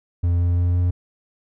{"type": "tone with pitch steps", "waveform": "triangle", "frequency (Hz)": [86.7, 87.35, 88.01, 88.68], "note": ["F2", "F2", "F2", "F2"], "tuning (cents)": [-12, 1, 14, 27], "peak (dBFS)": -14, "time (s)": [0.23, 0.91], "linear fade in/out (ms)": 10, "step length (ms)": 170, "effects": []}